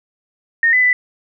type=tone with pitch steps; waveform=sine; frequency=1842 / 2005 / 1990 Hz; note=A#6 / B6 / B6; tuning=-21 / +26 / +13 cents; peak=-10 dBFS; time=0.63-0.93 s; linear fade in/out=2 ms; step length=100 ms; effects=none